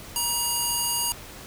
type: tone with band-pass filter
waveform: square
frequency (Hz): 951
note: A#5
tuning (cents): +34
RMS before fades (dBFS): -26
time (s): 0.16-1.12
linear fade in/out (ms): 0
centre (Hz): 11000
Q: 1
effects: pink hiss -42 dBFS RMS until 1.46 s